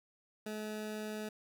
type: tone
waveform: 20% pulse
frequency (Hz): 214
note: A3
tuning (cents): -48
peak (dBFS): -34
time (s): 0.46-1.29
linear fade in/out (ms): 5
effects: none